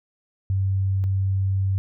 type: tone pair in turn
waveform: sine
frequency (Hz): 96.4 / 96.4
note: G2 / G2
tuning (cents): -28 / -28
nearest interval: unison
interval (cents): 0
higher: neither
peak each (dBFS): -19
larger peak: neither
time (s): 0.5-1.04 / 1.04-1.78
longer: second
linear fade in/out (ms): 0
effects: none